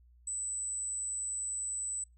sine tone, 7990 Hz, B8, 19 cents sharp, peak -34 dBFS, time 0.27-2.04 s, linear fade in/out 5 ms, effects noise-tail reverb RT60 0.2 s tail -26 dB re dry + added 60 Hz sine -58 dBFS peak until 2.17 s

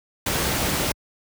pink noise, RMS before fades -23 dBFS, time 0.26-0.92 s, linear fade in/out 5 ms, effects high-pass 60 Hz 12 dB/octave

